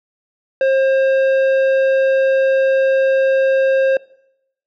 sine tone with tanh clipping, 534 Hz, C5, 35 cents sharp, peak -13 dBFS, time 0.61-3.97 s, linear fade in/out 2 ms, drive 10 dB, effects noise-tail reverb RT60 0.8 s tail -22 dB re dry

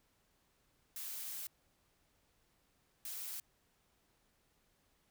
blue noise bursts at uneven times, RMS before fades -44 dBFS, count 2, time 0.96-1.47 / 3.05-3.4 s, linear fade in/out 2 ms, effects pink hiss -75 dBFS RMS until 5.1 s

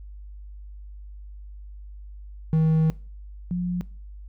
triangle / sine tone pair in turn, 159 / 177.8 Hz, D#3 / F3, +38 / +31 cents, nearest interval major second, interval 193 cents, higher second, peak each -15 / -23 dBFS, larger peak first, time 2.53-2.9 / 3.51-3.81 s, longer first, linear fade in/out 0 ms, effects noise-tail reverb RT60 0.4 s tail -22 dB re dry + added 50 Hz sine -38 dBFS peak until 4.28 s

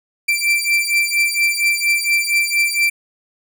40% pulse beating tone pair, 2345 / 2349.3 Hz, D7 / D7, -3 / 0 cents, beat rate 4.3 Hz, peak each -17 dBFS, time 0.28-2.9 s, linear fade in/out 10 ms, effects none

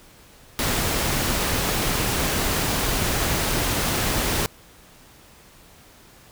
pink noise, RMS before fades -23 dBFS, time 0.59-4.46 s, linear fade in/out 0 ms, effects pink hiss -50 dBFS RMS until 6.31 s

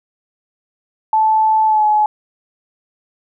sine tone with pitch glide, 873 to 848.6 Hz, A5 to G#5, -14 to +37 cents, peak -10 dBFS, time 1.13-2.06 s, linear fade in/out 2 ms, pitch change -49 cents, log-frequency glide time 1.66-1.85 s, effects none

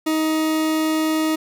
40% pulse tone, 314.5 Hz, D#4, 19 cents sharp, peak -17 dBFS, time 0.06-1.36 s, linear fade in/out 10 ms, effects none

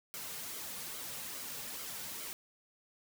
white noise with flanger, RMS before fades -43 dBFS, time 0.14-2.33 s, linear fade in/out 0 ms, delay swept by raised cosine 1.1 to 3.1 ms, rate 2.4 Hz, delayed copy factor -0.5, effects none

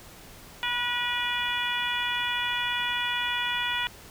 harmonic tone with a mistuned harmonic, 486.5 Hz, B4, 26 cents flat, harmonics 2 / 3 / 4 / 5 / 6 / 7, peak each -33 / -33 / -33 / -33 / -33 / -33 dBFS, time 0.63-3.87 s, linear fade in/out 0 ms, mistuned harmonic 4, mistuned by -17 cents, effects pink hiss -48 dBFS RMS until 4.1 s

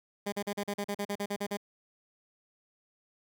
15% pulse tone bursts, 203.2 Hz, G#3, 38 cents flat, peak -25 dBFS, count 13, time 0.26-1.572 s, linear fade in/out 10 ms, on 64 ms, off 40 ms, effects none

